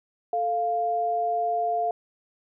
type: tone pair together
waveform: sine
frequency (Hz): 440.4 / 698.5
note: A4 / F5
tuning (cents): +2 / 0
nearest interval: minor sixth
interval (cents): 798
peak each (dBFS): -31 / -23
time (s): 0.33-1.91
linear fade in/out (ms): 2
effects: none